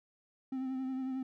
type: tone with vibrato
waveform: triangle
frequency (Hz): 261.6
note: C4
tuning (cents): 0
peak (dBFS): -32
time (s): 0.52-1.23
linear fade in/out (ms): 5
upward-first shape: triangle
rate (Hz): 11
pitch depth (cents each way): 34
effects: none